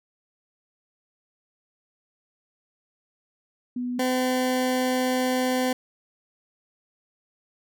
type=tone pair in turn; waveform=sine / 20% pulse; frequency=246.9 / 254.9 Hz; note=B3 / C4; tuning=0 / -45 cents; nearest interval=minor second; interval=55 cents; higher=second; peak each=-26 / -17 dBFS; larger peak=second; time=3.76-3.99 / 3.99-5.73 s; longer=second; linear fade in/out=5 ms; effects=none